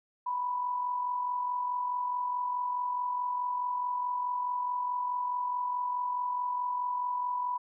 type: tone with amplitude modulation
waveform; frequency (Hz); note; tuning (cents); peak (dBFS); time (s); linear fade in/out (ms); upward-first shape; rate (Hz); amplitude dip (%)
sine; 987.8; B5; 0; -27; 0.26-7.58; 10; sine; 44.7; 45
effects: none